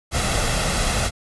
pink noise with comb filter, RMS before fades -21 dBFS, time 0.11-1.11 s, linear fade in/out 50 ms, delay 1.5 ms, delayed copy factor +0.5, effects resampled to 24000 Hz

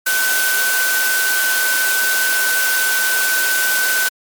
sine tone in noise, 1518 Hz, F#6, 44 cents sharp, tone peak -16 dBFS, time 0.06-4.09 s, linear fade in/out 10 ms, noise white, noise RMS -19 dBFS, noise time 0.06-4.09 s, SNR 0 dB, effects high-pass 400 Hz 12 dB/octave + MP3 96 kbps

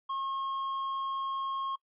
triangle tone with tanh clipping, 1081 Hz, C#6, 44 cents flat, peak -33 dBFS, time 0.09-1.76 s, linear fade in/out 10 ms, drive 11 dB, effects noise-tail reverb RT60 0.1 s tail -23 dB re dry + resampled to 8000 Hz

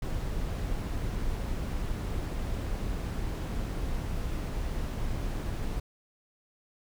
brown noise, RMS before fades -32 dBFS, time 0.02-5.8 s, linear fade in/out 5 ms, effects none

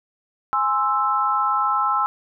sine chord, Ab augmented, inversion none, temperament equal, 830.6 / 1046.5 / 1318.5 Hz, Ab5 / C6 / E6, 0 / 0 / 0 cents, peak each -24 / -23 / -20 dBFS, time 0.53-2.06 s, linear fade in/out 0 ms, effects none

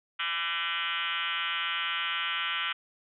sine tone with frequency modulation, 2217 Hz, C#7, in tune, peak -28 dBFS, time 0.19-2.73 s, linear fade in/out 10 ms, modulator 173 Hz, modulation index 6, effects none

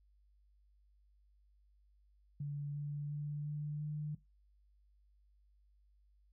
sine tone with pitch steps, 144.3 / 145.72 / 147.16 / 148.61 / 150.08 Hz, D3 / D3 / D3 / D3 / D3, -30 / -13 / +4 / +21 / +38 cents, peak -37 dBFS, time 2.4-4.15 s, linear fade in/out 5 ms, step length 350 ms, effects noise-tail reverb RT60 0.2 s tail -17 dB re dry + added 50 Hz sine -66 dBFS peak until 6.32 s

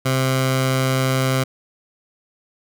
15% pulse tone with notch filter, 131.5 Hz, C3, 9 cents sharp, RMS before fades -19 dBFS, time 0.05-1.44 s, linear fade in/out 10 ms, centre 330 Hz, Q 1.3, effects none

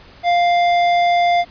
sine tone with tanh clipping, 698.5 Hz, F5, in tune, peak -14 dBFS, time 0.23-1.45 s, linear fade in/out 50 ms, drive 15 dB, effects pink hiss -44 dBFS RMS until 1.5 s + resampled to 11025 Hz

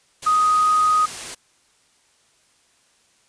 sine tone in noise, 1249 Hz, D#6, 6 cents sharp, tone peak -14 dBFS, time 0.26-1.06 s, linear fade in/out 10 ms, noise white, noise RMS -32 dBFS, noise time 0.22-1.35 s, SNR +15 dB, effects white hiss -60 dBFS RMS until 3.28 s + resampled to 22050 Hz

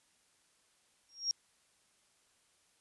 sine tone with exponential growth, 5588 Hz, F8, in tune, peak -26 dBFS, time 1.09-1.31 s, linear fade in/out 0 ms, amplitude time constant 47 ms, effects white hiss -71 dBFS RMS until 2.8 s + resampled to 24000 Hz

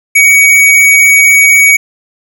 square tone, 2252 Hz, C#7, 27 cents sharp, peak -3 dBFS, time 0.15-1.77 s, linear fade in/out 10 ms, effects 7-bit

